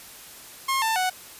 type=tone with pitch steps; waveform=sawtooth; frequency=1072 / 891.1 / 740.7 Hz; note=C6 / A5 / F#5; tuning=+42 / +22 / +2 cents; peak=-18 dBFS; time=0.68-1.1 s; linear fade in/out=10 ms; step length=140 ms; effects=white hiss -44 dBFS RMS until 1.39 s + resampled to 32000 Hz